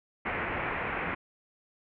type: low-pass noise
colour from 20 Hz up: white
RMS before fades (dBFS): -33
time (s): 0.25-1.15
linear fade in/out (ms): 10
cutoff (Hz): 2400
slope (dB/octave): 48
effects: none